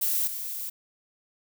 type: noise with level steps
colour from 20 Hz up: violet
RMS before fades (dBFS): -26 / -34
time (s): 0.01-0.7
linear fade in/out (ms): 10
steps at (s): 0.27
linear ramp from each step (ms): 5
effects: none